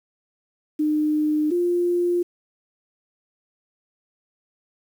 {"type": "tone pair in turn", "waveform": "sine", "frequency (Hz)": [303.8, 350.9], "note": ["D#4", "F4"], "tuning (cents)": [-41, 8], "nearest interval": "major second", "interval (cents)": 249, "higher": "second", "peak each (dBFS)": -18, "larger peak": "neither", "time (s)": [[0.79, 1.51], [1.51, 2.23]], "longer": "neither", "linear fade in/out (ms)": 10, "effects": ["8-bit"]}